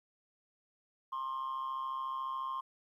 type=tone with amplitude modulation; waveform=sine; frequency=1062 Hz; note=C6; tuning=25 cents sharp; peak=-30 dBFS; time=1.12-2.61 s; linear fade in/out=10 ms; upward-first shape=sine; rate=134 Hz; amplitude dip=70%; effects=tanh soft clip ceiling -32 dBFS + 12-bit